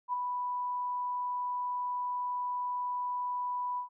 sine tone with ADSR envelope, 987.8 Hz, B5, in tune, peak -27 dBFS, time 0.08-3.89 s, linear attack 51 ms, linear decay 12 ms, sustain -4 dB, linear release 110 ms, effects none

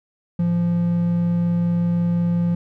triangle tone pair together, 108.7 / 172.65 Hz, A2 / F3, -21 / -20 cents, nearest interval minor sixth, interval 801 cents, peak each -27 / -15 dBFS, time 0.39-2.55 s, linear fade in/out 5 ms, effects none

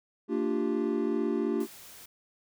triangle chord, G minor seventh, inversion first, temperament equal with one note detuned, 227.9 / 293.7 / 349.2 / 392 Hz, Bb3 / D4 / F4 / G4, -39 / 0 / 0 / 0 cents, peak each -30 dBFS, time 0.28-1.67 s, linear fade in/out 50 ms
white noise, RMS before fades -49 dBFS, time 1.6-2.06 s, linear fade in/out 5 ms
effects none

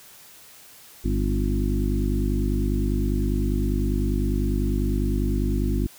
harmonic tone with a mistuned harmonic, 50 Hz, G1, 35 cents sharp, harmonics 1 / 2 / 3 / 4 / 5 / 6 / 7, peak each -23 / -28 / -33 / -30 / -30 / -33 / -32 dBFS, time 1.04-5.87 s, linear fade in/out 10 ms, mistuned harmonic 5, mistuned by +33 cents, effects white hiss -48 dBFS RMS until 5.98 s

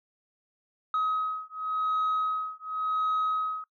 sine beating tone pair, 1268 / 1268.91 Hz, D#6 / D#6, +32 / +34 cents, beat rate 0.91 Hz, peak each -28 / -28 dBFS, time 0.94-3.64 s, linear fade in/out 2 ms, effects noise-tail reverb RT60 0.1 s tail -22 dB re dry + tanh soft clip ceiling -22 dBFS

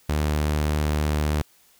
sawtooth tone, 75.3 Hz, D2, 44 cents sharp, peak -17 dBFS, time 0.09-1.42 s, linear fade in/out 5 ms, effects white hiss -58 dBFS RMS until 1.79 s

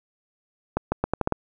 accelerating click train, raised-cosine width 1 ms, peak -8 dBFS, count 7, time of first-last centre 0.77-1.323 s, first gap 150 ms, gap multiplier 0.8, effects none

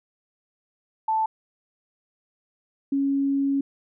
sine tone pair in turn, 880 / 276.6 Hz, A5 / C#4, 0 / -4 cents, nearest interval octave + minor sixth, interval 2004 cents, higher first, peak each -20 dBFS, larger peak neither, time 1.08-1.26 / 2.92-3.61 s, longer second, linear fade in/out 5 ms, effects none

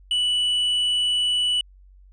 triangle tone with hard clipping, 2960 Hz, F#7, in tune, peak -20 dBFS, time 0.11-1.61 s, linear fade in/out 2 ms, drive 6 dB, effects added 47 Hz sine -47 dBFS peak until 2.12 s + resampled to 22050 Hz

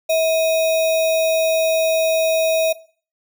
sine tone with sample-and-hold, 645 Hz, E5, 38 cents flat, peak -14 dBFS, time 0.09-2.73 s, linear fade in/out 10 ms, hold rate 3150 Hz, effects noise-tail reverb RT60 0.4 s tail -17 dB re dry

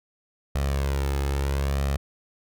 sawtooth tone with flanger, 69.3 Hz, C#2, in tune, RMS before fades -25 dBFS, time 0.55-1.97 s, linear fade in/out 5 ms, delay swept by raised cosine 1.6 to 2.35 ms, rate 0.75 Hz, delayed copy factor +0.55, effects none

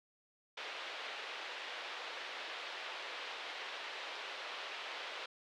white band-pass noise, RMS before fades -45 dBFS, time 0.57-5.26 s, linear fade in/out 5 ms, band 420 to 3600 Hz, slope 24 dB/octave, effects none

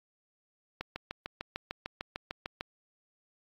click train, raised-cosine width 0.3 ms, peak -19 dBFS, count 13, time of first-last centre 0.81-2.609 s, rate 6.67 Hz, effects AAC 48 kbps

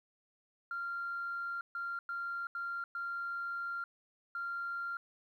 sine tone bursts at uneven times, 1387 Hz, F6, 12 cents flat, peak -35 dBFS, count 6, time 0.71-1.61 / 1.75-1.99 / 2.09-2.47 / 2.55-2.84 / 2.95-3.84 / 4.35-4.97 s, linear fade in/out 2 ms, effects tanh soft clip ceiling -31 dBFS + 12-bit

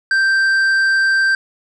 sine tone with tanh clipping, 1568 Hz, G6, in tune, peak -13 dBFS, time 0.11-1.35 s, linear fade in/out 2 ms, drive 7 dB, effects none

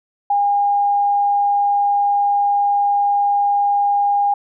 sine tone, 811 Hz, G#5, 41 cents flat, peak -13 dBFS, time 0.3-4.34 s, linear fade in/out 5 ms, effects none

